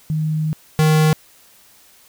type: tone pair in turn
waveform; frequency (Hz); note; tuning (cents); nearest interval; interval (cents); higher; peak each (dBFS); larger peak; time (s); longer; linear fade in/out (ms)
sine / square; 155.56 / 155.56; D#3 / D#3; 0 / 0; unison; 0; neither; -17 / -12; second; 0.1-0.53 / 0.79-1.13; first; 0
effects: white hiss -50 dBFS RMS until 2.08 s

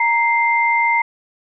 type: tone pair together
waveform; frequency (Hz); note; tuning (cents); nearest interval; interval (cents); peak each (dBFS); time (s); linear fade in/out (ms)
sine; 932.3 / 2093; A#5 / C7; 0 / 0; octave + major second; 1400; -16; 0-1.02; 5
effects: none

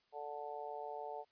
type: harmonic tone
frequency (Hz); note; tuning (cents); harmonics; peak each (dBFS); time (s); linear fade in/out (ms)
146.83; D3; 0; 3 / 4 / 5 / 6; -48 / -49 / -46 / -48; 0.12-1.25; 50
effects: white hiss -75 dBFS RMS until 1.31 s + resampled to 11025 Hz

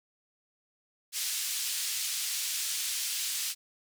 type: band-pass noise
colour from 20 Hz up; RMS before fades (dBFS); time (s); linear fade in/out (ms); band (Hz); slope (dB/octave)
white; -33; 1.12-3.55; 50; 2900 to 9400; 12
effects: none

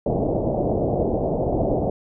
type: low-pass noise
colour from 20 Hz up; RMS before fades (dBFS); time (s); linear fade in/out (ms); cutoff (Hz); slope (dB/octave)
white; -22; 0.06-1.9; 5; 700; 48
effects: none

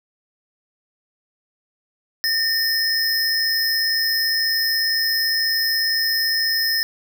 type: tone pair together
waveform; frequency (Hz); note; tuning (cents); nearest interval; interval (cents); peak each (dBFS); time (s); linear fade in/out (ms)
square; 1817 / 5139; A#6 / E8; -45 / -45; octave + tritone; 1800; -23 / -20; 2.24-6.83; 0
effects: none

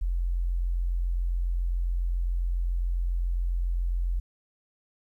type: tone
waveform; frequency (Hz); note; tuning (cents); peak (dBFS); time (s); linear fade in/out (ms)
sine; 43.65; F1; 0; -24; 0.01-4.2; 10
effects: 11-bit

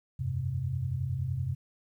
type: chord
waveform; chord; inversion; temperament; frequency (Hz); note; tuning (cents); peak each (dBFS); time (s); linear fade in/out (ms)
sine; F suspended second; none; equal; 87.31 / 98 / 130.81; F2 / G2 / C3; 0 / 0 / 0; -36 / -35 / -31; 0.19-1.55; 10
effects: 11-bit

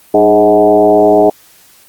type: tone with frequency modulation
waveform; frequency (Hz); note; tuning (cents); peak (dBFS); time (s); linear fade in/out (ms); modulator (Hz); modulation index
sine; 524; C5; +2; -4; 0.14-1.3; 5; 109; 2.1
effects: white hiss -44 dBFS RMS until 1.88 s + Opus 32 kbps

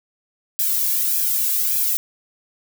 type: noise with flanger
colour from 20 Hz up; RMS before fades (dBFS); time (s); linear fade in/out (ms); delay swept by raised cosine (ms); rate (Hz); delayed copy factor
violet; -20; 0.59-1.97; 0; 1.2 to 1.81; 1.7; +0.85
effects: none

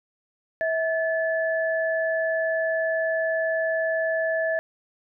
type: tone pair together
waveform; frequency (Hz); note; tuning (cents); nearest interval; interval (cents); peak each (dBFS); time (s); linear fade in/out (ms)
sine; 648 / 1730; E5 / A6; -30 / -30; octave + perfect fourth; 1700; -23 / -27; 0.61-4.59; 0
effects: none

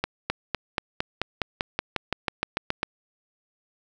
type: accelerating click train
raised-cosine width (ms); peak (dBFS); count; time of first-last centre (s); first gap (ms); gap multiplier
0.3; -8; 16; 0.04-2.831; 260; 0.95
effects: none

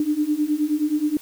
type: beating tone pair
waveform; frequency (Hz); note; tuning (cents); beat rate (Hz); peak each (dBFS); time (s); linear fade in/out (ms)
sine; 295 / 304.5; D4 / D#4; +8 / -37; 9.5; -23 / -21; 0-1.17; 2
effects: white hiss -45 dBFS RMS until 1.21 s

